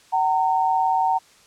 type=tone pair together; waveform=sine; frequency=759 / 916.4 Hz; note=F#5 / A#5; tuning=+44 / -30 cents; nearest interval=minor third; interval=326 cents; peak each=-20 dBFS; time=0.12-1.19 s; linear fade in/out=20 ms; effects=white hiss -53 dBFS RMS until 1.46 s + low-pass 8000 Hz 12 dB/octave